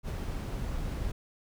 brown noise with ADSR envelope, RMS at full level -32 dBFS, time 0.03-1.12 s, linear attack 59 ms, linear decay 22 ms, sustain -2 dB, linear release 8 ms, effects none

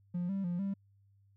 triangle tone with pitch steps, 176.3 / 195.5 / 175.1 / 196.9 Hz, F3 / G3 / F3 / G3, +17 / -4 / +5 / +8 cents, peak -29 dBFS, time 0.14-0.74 s, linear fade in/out 10 ms, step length 150 ms, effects tanh soft clip ceiling -27 dBFS + added 99 Hz sine -63 dBFS peak until 1.36 s

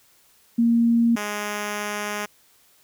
sine / 5% pulse tone pair in turn, 233.1 / 207.7 Hz, A#3 / G#3, 0 / 0 cents, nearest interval major second, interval 200 cents, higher first, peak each -15 dBFS, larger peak neither, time 0.58-1.16 / 1.16-2.26 s, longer second, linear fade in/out 10 ms, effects white hiss -58 dBFS RMS until 2.83 s

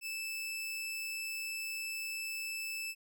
sawtooth tone, 2631 Hz, E7, 4 cents flat, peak -34 dBFS, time 0.01-2.95 s, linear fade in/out 50 ms, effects none

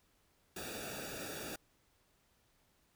pink noise with comb filter, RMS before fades -44 dBFS, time 0.56-1.56 s, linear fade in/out 5 ms, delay 0.96 ms, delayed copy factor -0.95, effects pink hiss -73 dBFS RMS until 2.95 s

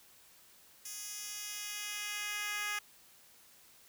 10% pulse tone with high-pass filter sweep, 415.3 Hz, G#4, in tune, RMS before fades -40 dBFS, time 0.85-2.79 s, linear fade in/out 5 ms, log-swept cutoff 6400 to 1600 Hz, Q 1, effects white hiss -61 dBFS RMS until 3.88 s

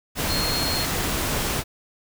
sine tone in noise, 4260 Hz, C8, 30 cents sharp, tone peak -26 dBFS, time 0.27-0.87 s, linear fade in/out 50 ms, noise pink, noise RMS -25 dBFS, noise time 0.15-1.64 s, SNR -4 dB, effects none

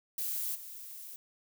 violet noise with level steps, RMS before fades -35 / -46 dBFS, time 0.18-1.16 s, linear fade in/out 2 ms, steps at 0.54 s, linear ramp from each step 20 ms, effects none

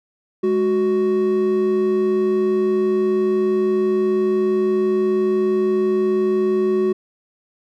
triangle tone pair together, 208.5 / 371.5 Hz, G#3 / F#4, +7 / +7 cents, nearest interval minor seventh, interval 1000 cents, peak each -21 / -14 dBFS, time 0.43-6.93 s, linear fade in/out 10 ms, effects none

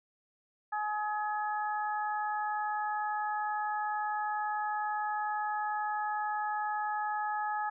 harmonic tone, 422.2 Hz, G#4, 29 cents sharp, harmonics 2 / 3 / 4, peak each -32 / -38 / -39 dBFS, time 0.72-7.7 s, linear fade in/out 10 ms, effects none

